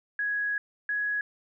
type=tone pair in turn; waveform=sine; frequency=1666 / 1672.9 Hz; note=G#6 / G#6; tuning=+5 / +12 cents; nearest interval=unison; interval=7 cents; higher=second; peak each=-26 dBFS; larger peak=neither; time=0.19-0.58 / 0.89-1.21 s; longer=first; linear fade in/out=2 ms; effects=none